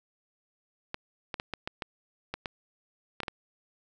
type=clicks; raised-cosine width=0.3 ms; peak=-17 dBFS; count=11; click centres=0.944 / 1.342 / 1.399 / 1.537 / 1.675 / 1.822 / 2.34 / 2.458 / 3.203 / 3.233 / 3.282 s; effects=none